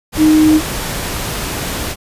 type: tone in noise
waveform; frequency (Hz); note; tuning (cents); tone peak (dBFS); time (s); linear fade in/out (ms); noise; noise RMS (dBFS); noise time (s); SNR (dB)
sine; 310; D#4; -6; -6; 0.17-0.61; 50; pink; -21; 0.12-1.96; +12
effects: resampled to 32000 Hz